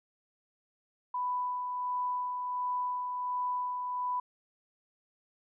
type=tone with tremolo; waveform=sine; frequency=993 Hz; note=B5; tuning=9 cents sharp; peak=-29 dBFS; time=1.14-4.2 s; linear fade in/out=5 ms; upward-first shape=sine; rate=1.4 Hz; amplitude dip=35%; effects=none